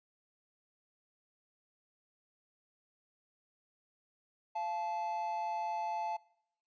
triangle tone pair together, 690 / 867.9 Hz, F5 / A5, -21 / -24 cents, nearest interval major third, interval 397 cents, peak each -38 / -33 dBFS, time 4.55-6.17 s, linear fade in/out 10 ms, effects noise-tail reverb RT60 0.7 s tail -22 dB re dry + resampled to 16000 Hz

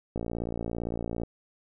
click train, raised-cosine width 2 ms, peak -19 dBFS, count 63, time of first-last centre 0.16-1.235 s, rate 57.7 Hz, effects none

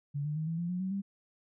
sine tone with pitch steps, 143.3 / 149.99 / 156.99 / 164.32 / 172 / 180.03 / 188.43 / 197.23 Hz, D3 / D3 / D#3 / E3 / F3 / F#3 / F#3 / G3, -42 / +37 / +16 / -5 / -26 / -47 / +32 / +11 cents, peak -31 dBFS, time 0.14-1.02 s, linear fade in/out 20 ms, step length 110 ms, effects none

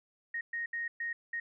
sine tone bursts at uneven times, 1864.7 Hz, A#6, in tune, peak -33 dBFS, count 5, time 0.34-0.41 / 0.53-0.66 / 0.73-0.88 / 1-1.13 / 1.33-1.4 s, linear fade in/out 5 ms, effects none

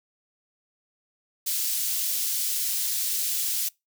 white high-pass noise, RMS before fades -27 dBFS, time 1.46-3.69 s, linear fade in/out 10 ms, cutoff 4000 Hz, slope 12 dB/octave, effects noise-tail reverb RT60 0.2 s tail -24 dB re dry

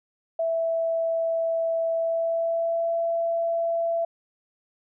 sine tone with pitch glide, 659.3 to 670.4 Hz, E5 to E5, 0 to +29 cents, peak -22 dBFS, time 0.39-4.05 s, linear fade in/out 5 ms, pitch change +29 cents, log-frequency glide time 1.93-2.94 s, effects none

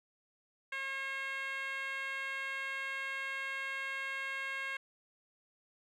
10% pulse tone with band-pass filter, 540 Hz, C#5, 45 cents flat, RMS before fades -39 dBFS, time 0.72-4.77 s, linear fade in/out 5 ms, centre 1900 Hz, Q 2, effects none

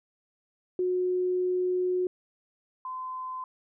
sine tone pair in turn, 364.2 / 1027.1 Hz, F#4 / C6, -27 / -32 cents, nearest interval octave + tritone, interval 1795 cents, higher second, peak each -24 / -33 dBFS, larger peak first, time 0.79-2.07 / 2.85-3.44 s, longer first, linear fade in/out 2 ms, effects none

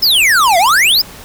square exponential two-way sweep, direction down then up, 5360 to 659.3 to 5360 Hz, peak -8 dBFS, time 0.02-1.02 s, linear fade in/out 10 ms, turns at 0.58 s, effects pink hiss -34 dBFS RMS until 1.24 s

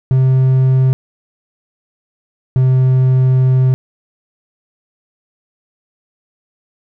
triangle tone pair in turn, 130.8 / 129.52 Hz, C3 / C3, 0 / -17 cents, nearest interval unison, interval 17 cents, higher first, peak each -6 dBFS, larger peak neither, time 0.11-0.93 / 2.56-3.74 s, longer second, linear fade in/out 0 ms, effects none

